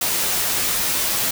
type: noise with comb filter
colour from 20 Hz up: white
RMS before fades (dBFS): -21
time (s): 0.01-1.31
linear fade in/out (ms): 5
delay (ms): 13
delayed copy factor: -0.55
effects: none